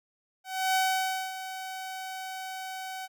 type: tone with ADSR envelope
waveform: sawtooth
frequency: 756 Hz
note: F#5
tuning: 37 cents sharp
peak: -19 dBFS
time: 0.44-3.08 s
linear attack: 310 ms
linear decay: 570 ms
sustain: -13 dB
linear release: 36 ms
effects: none